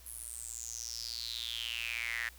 sawtooth tone with high-pass filter sweep, 116.54 Hz, A#2, in tune, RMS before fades -40 dBFS, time 0.06-2.29 s, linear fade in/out 5 ms, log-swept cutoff 11000 to 1800 Hz, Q 7.9, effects added 60 Hz sine -55 dBFS peak until 2.38 s + white hiss -58 dBFS RMS until 2.38 s

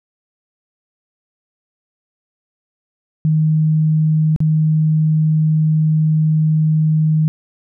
sine tone with dropouts, 156 Hz, D#3, 5 cents sharp, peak -11 dBFS, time 3.25-7.28 s, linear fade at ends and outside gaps 0 ms, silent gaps 4.362-4.404 s, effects none

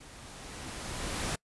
pink noise with level ramp, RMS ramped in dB -51 to -32 dBFS, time 0-1.36 s, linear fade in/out 10 ms, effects noise-tail reverb RT60 0.1 s tail -25 dB re dry + resampled to 24000 Hz

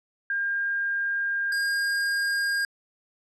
sine / square tone pair in turn, 1607 / 1616.3 Hz, G6 / G#6, +43 / -47 cents, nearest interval unison, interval 10 cents, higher second, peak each -24 dBFS, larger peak neither, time 0.3-1.52 / 1.52-2.65 s, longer first, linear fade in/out 2 ms, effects low-pass 9000 Hz 12 dB/octave

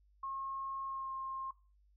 sine tone with pitch glide, 1080 to 1065.1 Hz, C#6 to C6, -45 to +30 cents, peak -38 dBFS, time 0.23-1.51 s, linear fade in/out 5 ms, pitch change -25 cents, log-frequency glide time 0.86-1.12 s, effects noise-tail reverb RT60 0.3 s tail -18 dB re dry + added 50 Hz sine -65 dBFS peak until 1.96 s

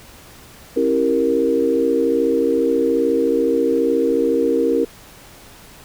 sine chord, C# diminished seventh, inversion none, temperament equal with one note detuned, 270.7 / 329.6 / 392 / 466.2 Hz, C#4 / E4 / G4 / Bb4, -41 / 0 / 0 / 0 cents, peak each -21 / -21 / -23 / -17 dBFS, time 0.76-4.85 s, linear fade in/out 10 ms, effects pink hiss -43 dBFS RMS until 5.84 s

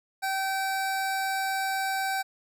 25% pulse tone, 772 Hz, G5, 27 cents flat, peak -23 dBFS, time 0.22-2.23 s, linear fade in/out 20 ms, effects none

